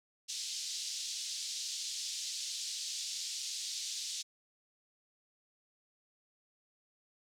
pink band-pass noise, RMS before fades -40 dBFS, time 0.28-4.23 s, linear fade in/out 20 ms, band 3800 to 7300 Hz, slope 24 dB/octave, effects none

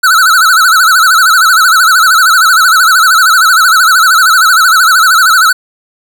square tone with vibrato, 1396.9 Hz, F6, in tune, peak -4 dBFS, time 0.03-5.53 s, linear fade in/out 10 ms, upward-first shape sine, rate 13 Hz, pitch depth 150 cents each way, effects none

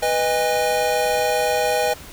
square chord, G# minor, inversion first, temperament equal with one note detuned, 493.9 / 622.3 / 814 Hz, B4 / D#5 / G#5, 0 / 0 / -35 cents, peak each -23 dBFS, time 0.02-1.94 s, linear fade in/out 10 ms, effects pink hiss -40 dBFS RMS until 2.12 s

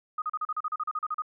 sine tone bursts, 1244.5 Hz, D#6, in tune, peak -27 dBFS, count 14, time 0.18-1.221 s, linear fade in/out 5 ms, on 40 ms, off 37 ms, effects none

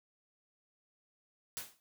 white noise with exponential decay, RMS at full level -37 dBFS, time 1.57-1.8 s, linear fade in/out 0 ms, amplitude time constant 48 ms, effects none

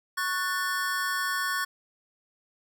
square chord, F# minor, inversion second, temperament just, 1110 / 1480 / 1776 Hz, C#6 / F#6 / A6, +2 / 0 / +16 cents, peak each -32 dBFS, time 0.17-1.65 s, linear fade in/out 10 ms, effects none

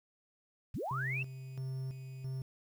sine linear sweep, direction up, 53.6 to 2746 Hz, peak -35 dBFS, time 0.74-1.23 s, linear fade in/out 5 ms
triangle tone with tremolo, 131.6 Hz, C3, 10 cents sharp, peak -34 dBFS, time 0.91-2.42 s, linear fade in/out 2 ms, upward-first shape square, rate 1.5 Hz, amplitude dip 55%
effects 10-bit

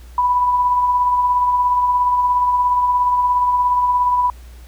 sine tone with tremolo, 987.8 Hz, B5, in tune, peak -11 dBFS, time 0.18-4.3 s, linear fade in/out 2 ms, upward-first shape triangle, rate 17 Hz, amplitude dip 40%, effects added 60 Hz sine -36 dBFS peak until 4.67 s + pink hiss -49 dBFS RMS until 4.67 s

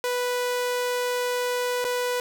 sawtooth tone with dropouts, 493.2 Hz, B4, 2 cents flat, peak -20 dBFS, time 0.04-2.2 s, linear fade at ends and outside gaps 1 ms, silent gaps 1.843-1.849 s, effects 10-bit

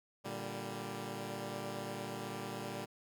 10% pulse chord, G minor, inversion first, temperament equal with one note detuned, 115.8 / 146.83 / 196 Hz, Bb2 / D3 / G3, -11 / 0 / 0 cents, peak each -36 / -38 / -35 dBFS, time 0.24-2.86 s, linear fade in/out 20 ms, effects none

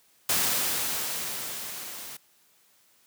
white noise with level ramp, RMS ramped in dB -24 to -41 dBFS, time 0.29-2.17 s, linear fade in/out 5 ms, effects white hiss -63 dBFS RMS until 3.06 s + high-pass 100 Hz 12 dB/octave

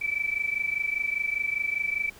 sine tone pair together, 2300 / 2325 Hz, D7 / D7, -37 / -18 cents, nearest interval unison, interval 19 cents, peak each -29 / -28 dBFS, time 0.01-2.1 s, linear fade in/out 10 ms, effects pink hiss -51 dBFS RMS until 2.19 s

